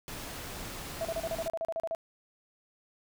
pink noise, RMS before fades -41 dBFS, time 0.08-1.48 s, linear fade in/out 0 ms
sine tone bursts, 659 Hz, E5, 1 cent flat, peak -30 dBFS, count 13, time 1.01-1.949 s, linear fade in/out 0 ms, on 39 ms, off 36 ms
effects none

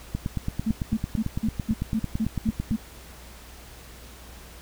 click train, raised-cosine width 5 ms, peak -14 dBFS, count 24, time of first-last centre 0.15-2.711 s, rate 8.98 Hz
sine tone bursts, 220 Hz, A3, in tune, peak -21 dBFS, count 9, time 0.66-2.764 s, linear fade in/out 10 ms, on 56 ms, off 200 ms
effects added 60 Hz sine -46 dBFS peak until 4.61 s + pink hiss -47 dBFS RMS until 4.61 s

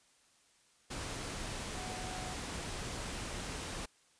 sine tone in noise, 739 Hz, F#5, 2 cents flat, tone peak -46 dBFS, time 1.74-2.34 s, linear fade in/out 10 ms, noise pink, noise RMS -41 dBFS, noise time 0.9-3.86 s, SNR -8 dB, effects white hiss -68 dBFS RMS until 4.19 s + resampled to 22050 Hz

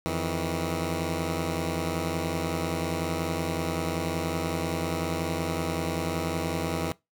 10% pulse tone pair together, 85.49 / 160.5 Hz, F2 / E3, -36 / -46 cents, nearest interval major seventh, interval 1090 cents, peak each -22 dBFS, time 0.06-6.92 s, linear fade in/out 0 ms, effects noise-tail reverb RT60 0.2 s tail -21 dB re dry

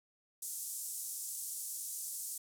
pink band-pass noise, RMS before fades -42 dBFS, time 0.42-2.38 s, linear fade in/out 5 ms, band 7200 to 13000 Hz, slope 24 dB/octave, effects none

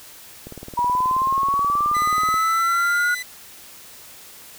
click train, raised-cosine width 2 ms, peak -22 dBFS, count 36, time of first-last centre 0.47-2.342 s, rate 18.7 Hz
sine linear sweep, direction up, 958 to 1453 Hz, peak -17 dBFS, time 0.77-3.15 s, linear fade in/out 10 ms
sawtooth tone, 2003 Hz, B6, 24 cents sharp, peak -24 dBFS, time 1.94-3.23 s, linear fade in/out 10 ms
effects white hiss -43 dBFS RMS until 4.58 s

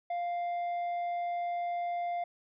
sine tone with tanh clipping, 698.5 Hz, F5, in tune, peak -32 dBFS, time 0.1-2.24 s, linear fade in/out 5 ms, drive 5 dB, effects none

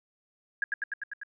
sine tone with echo, 1645 Hz, G#6, 17 cents flat, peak -24 dBFS, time 0.62-0.64 s, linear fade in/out 2 ms, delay 99 ms, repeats 6, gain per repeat -2 dB, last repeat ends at 1.234 s, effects none

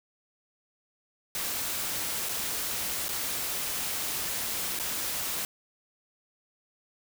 white noise with dropouts, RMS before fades -32 dBFS, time 1.35-5.45 s, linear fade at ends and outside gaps 1 ms, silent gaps 2.288-2.292 / 3.083-3.09 / 4.79-4.797 s, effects none

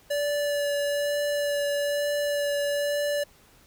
square tone with vibrato, 578 Hz, D5, 28 cents flat, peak -25 dBFS, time 0.1-3.24 s, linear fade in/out 10 ms, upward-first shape sine, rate 1.1 Hz, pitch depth 12 cents each way, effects pink hiss -57 dBFS RMS until 3.66 s

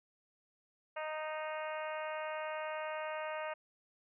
harmonic tone, 310 Hz, D#4, 6 cents flat, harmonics 2 / 3 / 4 / 5 / 6 / 7 / 8 / 9, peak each -40 / -44 / -46 / -48 / -50 / -51 / -52 / -53 dBFS, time 0.96-3.54 s, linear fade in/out 10 ms, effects none

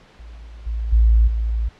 sine tone with level steps, 56 Hz, A1, 31 cents sharp, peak -35 / -21 / -10 / -18 dBFS, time 0.19-1.69 s, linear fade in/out 10 ms, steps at 0.66 / 0.92 / 1.27 s, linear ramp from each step 10 ms, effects pink hiss -50 dBFS RMS until 1.79 s + low-pass 4000 Hz 12 dB/octave

